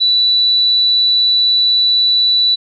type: tone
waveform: sine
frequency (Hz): 3958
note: B7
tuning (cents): +3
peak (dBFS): -9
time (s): 0-2.56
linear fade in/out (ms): 20
effects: none